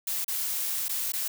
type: noise with dropouts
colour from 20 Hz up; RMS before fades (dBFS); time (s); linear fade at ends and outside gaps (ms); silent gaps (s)
blue; -30; 0.07-1.28; 5; 0.246-0.28 / 0.883-0.892 / 1.121-1.134
effects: none